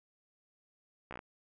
slowing click train, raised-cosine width 0.5 ms, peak -28 dBFS, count 6, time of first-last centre 1.11-1.191 s, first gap 15 ms, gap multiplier 1.04, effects none

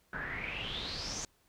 pink noise with low-pass filter sweep, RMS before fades -39 dBFS, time 0.13-1.25 s, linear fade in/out 2 ms, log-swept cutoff 1500 to 6700 Hz, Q 8, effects pink hiss -70 dBFS RMS until 1.48 s

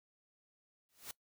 white noise with exponential growth, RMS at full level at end -42 dBFS, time 0.89-1.11 s, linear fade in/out 0 ms, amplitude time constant 46 ms, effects noise-tail reverb RT60 0.1 s tail -21 dB re dry

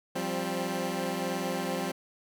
15% pulse chord, F suspended second, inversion none, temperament equal with one note detuned, 174.61 / 196 / 264.1 Hz, F3 / G3 / C4, 0 / 0 / +16 cents, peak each -28 dBFS, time 0.15-1.92 s, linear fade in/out 10 ms, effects none

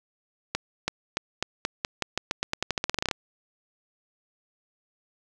accelerating click train, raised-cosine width 0.2 ms, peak -8 dBFS, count 22, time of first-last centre 0.55-3.112 s, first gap 330 ms, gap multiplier 0.88, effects none

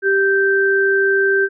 sine tone pair together, 392 / 1561.7 Hz, G4 / G6, 0 / -7 cents, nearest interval 2 octaves, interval 2393 cents, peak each -15 dBFS, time 0.02-1.49 s, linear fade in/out 50 ms, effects none

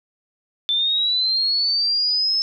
sine linear sweep, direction up, 3520 to 5250 Hz, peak -17 dBFS, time 0.69-2.42 s, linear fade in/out 0 ms, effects none

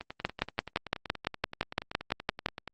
two click trains, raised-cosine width 0.3 ms, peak -22 / -10 dBFS, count 29 / 14, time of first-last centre 0.01-2.677 / 0.25-2.461 s, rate 10.5 / 5.88 Hz, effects Opus 24 kbps

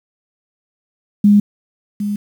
sine tone with echo, 205.4 Hz, G#3, 19 cents flat, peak -6 dBFS, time 1.24-1.4 s, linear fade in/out 5 ms, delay 760 ms, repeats 1, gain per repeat -11 dB, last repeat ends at 2.16 s, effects 7-bit

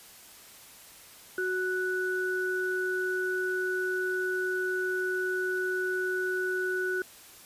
sine tone pair together, 370 / 1480 Hz, F#4 / F#6, 0 / 0 cents, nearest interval 2 octaves, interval 2400 cents, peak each -30 / -30 dBFS, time 1.38-7.02 s, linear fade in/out 2 ms, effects white hiss -51 dBFS RMS until 7.45 s + resampled to 32000 Hz

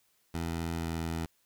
15% pulse tone with pitch glide, 83.2 to 82.24 Hz, E2 to E2, +17 to -4 cents, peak -26 dBFS, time 0.34-1.26 s, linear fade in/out 5 ms, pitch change -21 cents, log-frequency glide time 0.77-0.93 s, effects white hiss -71 dBFS RMS until 1.45 s

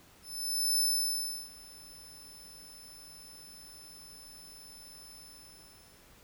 20% pulse tone with ADSR envelope, 5274 Hz, E8, in tune, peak -20 dBFS, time 0.22-6.12 s, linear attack 570 ms, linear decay 700 ms, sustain -24 dB, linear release 960 ms, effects pink hiss -59 dBFS RMS until 6.23 s

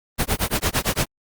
pink noise with tremolo, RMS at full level -19 dBFS, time 0.18-1.07 s, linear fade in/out 20 ms, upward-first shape sine, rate 8.8 Hz, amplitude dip 100%, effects Opus 32 kbps

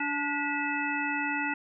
harmonic tone with a mistuned harmonic, 289.7 Hz, D4, 24 cents flat, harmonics 1 / 3 / 5 / 7 / 9, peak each -34 / -34 / -34 / -34 / -34 dBFS, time 0-1.54 s, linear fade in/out 5 ms, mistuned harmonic 7, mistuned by -65 cents, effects none

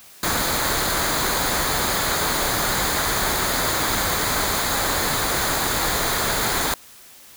pink noise with comb filter, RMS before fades -22 dBFS, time 0.23-6.74 s, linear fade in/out 2 ms, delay 0.36 ms, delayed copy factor -0.55, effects white hiss -46 dBFS RMS until 7.36 s

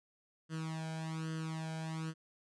sawtooth tone with flanger, 160 Hz, D#3, 49 cents sharp, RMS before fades -40 dBFS, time 0.49-2.14 s, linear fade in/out 50 ms, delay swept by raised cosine 0.64 to 1.29 ms, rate 1.2 Hz, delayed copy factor +0.85, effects resampled to 22050 Hz

